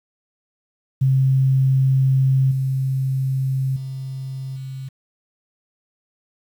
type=tone with level steps; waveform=sine; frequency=133 Hz; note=C3; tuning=29 cents sharp; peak=-13 / -18 / -26 / -28 dBFS; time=1.01-4.89 s; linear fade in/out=10 ms; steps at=2.51 / 3.76 / 4.56 s; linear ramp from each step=5 ms; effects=8-bit